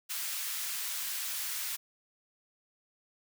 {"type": "high-pass noise", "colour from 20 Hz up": "white", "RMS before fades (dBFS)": -36, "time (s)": [0.09, 1.77], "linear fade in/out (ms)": 20, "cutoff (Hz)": 1400, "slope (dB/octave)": 12, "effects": []}